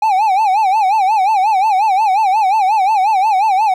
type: tone with vibrato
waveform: triangle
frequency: 813 Hz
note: G#5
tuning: 37 cents flat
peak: -8 dBFS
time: 0.02-3.74 s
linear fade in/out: 5 ms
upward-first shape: sine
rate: 5.6 Hz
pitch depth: 160 cents each way
effects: none